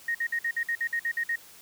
sine tone bursts, 1864.7 Hz, A#6, in tune, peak -25 dBFS, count 11, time 0.08-1.358 s, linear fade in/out 5 ms, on 68 ms, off 53 ms, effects white hiss -51 dBFS RMS until 1.61 s + high-pass 60 Hz 12 dB/octave

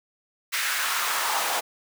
pink noise with high-pass filter sweep, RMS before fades -26 dBFS, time 0.52-1.61 s, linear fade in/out 20 ms, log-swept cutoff 1800 to 720 Hz, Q 2, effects none

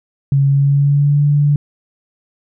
sine tone with pitch glide, 138.59 to 145.48 Hz, C#3 to D3, 0 to -16 cents, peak -9 dBFS, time 0.32-1.56 s, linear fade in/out 2 ms, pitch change +84 cents, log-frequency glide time 0.47-1.23 s, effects none

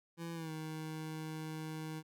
25% pulse tone with pitch glide, 167.5 to 157.19 Hz, E3 to D#3, +28 to +18 cents, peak -37 dBFS, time 0.17-2.03 s, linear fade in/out 50 ms, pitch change -110 cents, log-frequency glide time 0.34-0.51 s, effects none

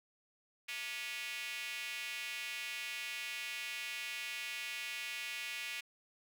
square tone with high-pass filter, 130 Hz, C3, 11 cents flat, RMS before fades -42 dBFS, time 0.68-5.81 s, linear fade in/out 10 ms, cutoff 2400 Hz, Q 3.4, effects none

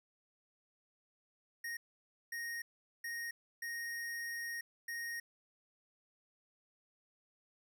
square tone bursts at uneven times, 1864.7 Hz, A#6, in tune, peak -40 dBFS, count 5, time 1.64-1.77 / 2.32-2.62 / 3.04-3.31 / 3.62-4.61 / 4.88-5.2 s, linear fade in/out 5 ms, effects none

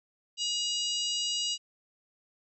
harmonic tone, 960 Hz, B5, 49 cents flat, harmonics 3 / 4 / 5 / 6 / 7 / 8, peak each -31 / -37 / -36 / -40 / -42 / -39 dBFS, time 0.37-1.58 s, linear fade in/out 50 ms, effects none

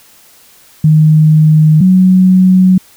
sine tone pair in turn, 155.1 / 185.54 Hz, D#3 / F#3, -5 / +5 cents, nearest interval minor third, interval 310 cents, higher second, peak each -3 dBFS, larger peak neither, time 0.84-1.81 / 1.81-2.78 s, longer neither, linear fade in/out 5 ms, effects white hiss -43 dBFS RMS until 2.96 s

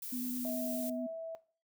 violet noise, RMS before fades -42 dBFS, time 0.02-0.9 s, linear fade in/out 5 ms
sine tone with vibrato, 248.7 Hz, B3, 12 cents sharp, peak -36 dBFS, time 0.12-1.07 s, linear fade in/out 10 ms, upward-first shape square, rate 9.3 Hz, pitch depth 11 cents each way
sine tone with pitch glide, 644 to 654.5 Hz, E5 to E5, -41 to -13 cents, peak -38 dBFS, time 0.45-1.35 s, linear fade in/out 0 ms, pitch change +28 cents, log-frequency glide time 0.93-1.09 s
effects noise-tail reverb RT60 0.4 s tail -18 dB re dry

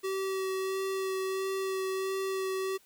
square tone with vibrato, 382.5 Hz, G4, 42 cents flat, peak -31 dBFS, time 0.03-2.78 s, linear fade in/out 20 ms, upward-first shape sine, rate 1.5 Hz, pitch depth 12 cents each way, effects white hiss -63 dBFS RMS until 2.85 s

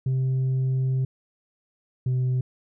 sine tone pair in turn, 130.81 / 127.45 Hz, C3 / C3, 0 / -45 cents, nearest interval unison, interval 45 cents, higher first, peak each -18 dBFS, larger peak neither, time 0.06-1.05 / 2.06-2.41 s, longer first, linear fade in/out 5 ms, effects tanh soft clip ceiling -20 dBFS

